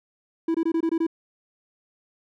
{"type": "tone bursts", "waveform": "triangle", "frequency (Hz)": 328.6, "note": "E4", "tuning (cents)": -5, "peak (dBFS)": -18, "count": 7, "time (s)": [0.48, 1.067], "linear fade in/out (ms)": 5, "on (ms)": 65, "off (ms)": 22, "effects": []}